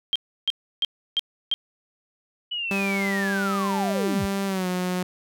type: tone bursts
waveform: sine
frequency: 3189 Hz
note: G7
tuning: 29 cents sharp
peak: -19 dBFS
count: 5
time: 0.13-1.54 s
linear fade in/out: 0 ms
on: 26 ms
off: 320 ms
type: linear sweep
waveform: sine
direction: down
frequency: 2973 to 51.91 Hz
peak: -26 dBFS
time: 2.51-4.26 s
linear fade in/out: 10 ms
type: tone with pitch glide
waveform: sawtooth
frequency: 196.8 to 181.51 Hz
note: G3 to F#3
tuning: +7 to -33 cents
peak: -20 dBFS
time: 2.71-5.03 s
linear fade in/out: 2 ms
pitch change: -140 cents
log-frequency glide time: 4.46-4.67 s
effects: none